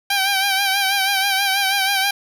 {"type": "tone with vibrato", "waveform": "10% pulse", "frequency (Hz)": 784, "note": "G5", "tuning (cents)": 0, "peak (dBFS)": -8, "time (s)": [0.1, 2.11], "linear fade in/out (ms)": 5, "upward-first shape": "sine", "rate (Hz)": 6.2, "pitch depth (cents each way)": 50, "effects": []}